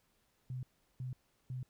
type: tone bursts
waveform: sine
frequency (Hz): 127.5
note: C3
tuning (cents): -44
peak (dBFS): -38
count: 3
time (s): 0.5-1.63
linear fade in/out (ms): 2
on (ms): 130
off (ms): 370
effects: pink hiss -75 dBFS RMS until 1.69 s